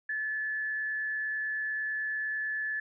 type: tone with frequency modulation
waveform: sine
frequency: 1731 Hz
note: A6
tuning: 29 cents flat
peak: -30 dBFS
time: 0.09-2.8 s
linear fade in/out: 5 ms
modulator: 129 Hz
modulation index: 0.28
effects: none